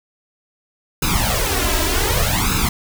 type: noise with flanger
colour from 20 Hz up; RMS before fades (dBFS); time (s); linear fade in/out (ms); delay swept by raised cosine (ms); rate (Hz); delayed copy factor
pink; -18; 1.02-2.69; 5; 0.77 to 3.07; 0.66; +1
effects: none